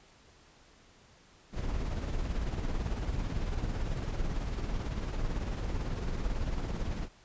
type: noise with tremolo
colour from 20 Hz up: brown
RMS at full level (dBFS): -31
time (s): 1.52-7.09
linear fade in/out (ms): 50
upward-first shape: sine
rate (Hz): 18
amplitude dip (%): 45
effects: pink hiss -60 dBFS RMS until 7.24 s + resampled to 16000 Hz